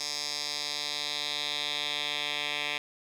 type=tone with band-pass filter sweep; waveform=10% pulse; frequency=146.83 Hz; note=D3; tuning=in tune; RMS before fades=-33 dBFS; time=0-2.78 s; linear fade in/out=2 ms; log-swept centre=5300 to 2900 Hz; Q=3.1; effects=9-bit